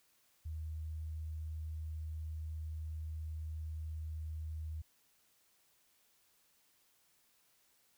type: tone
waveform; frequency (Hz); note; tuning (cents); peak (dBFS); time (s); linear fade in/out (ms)
sine; 78.5; D#2; +16; -39; 0.45-4.82; 10
effects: white hiss -72 dBFS RMS until 7.97 s